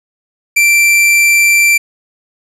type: tone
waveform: 45% pulse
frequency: 2349 Hz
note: D7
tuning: in tune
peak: -6 dBFS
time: 0.56-1.78 s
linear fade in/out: 10 ms
effects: resampled to 32000 Hz + 7-bit